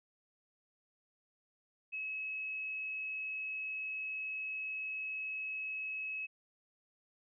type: tone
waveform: sine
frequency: 2573 Hz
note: E7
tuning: 43 cents flat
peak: -37 dBFS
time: 1.92-6.27 s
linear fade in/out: 20 ms
effects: none